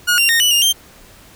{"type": "tone with pitch steps", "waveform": "sawtooth", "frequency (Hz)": [1440, 2772, 1846, 2961, 2822, 3156], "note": ["F#6", "F7", "A#6", "F#7", "F7", "G7"], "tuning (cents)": [-47, -14, -17, 1, 17, 11], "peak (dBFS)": -8, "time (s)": [0.07, 0.73], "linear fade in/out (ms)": 20, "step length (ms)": 110, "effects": ["pink hiss -44 dBFS RMS until 1.35 s"]}